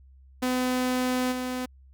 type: tone with level steps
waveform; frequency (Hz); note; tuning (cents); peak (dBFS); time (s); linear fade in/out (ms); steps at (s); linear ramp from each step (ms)
sawtooth; 253; B3; +42; -20 / -25; 0.42-1.66; 10; 1.31; 20
effects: added 66 Hz sine -50 dBFS peak until 1.93 s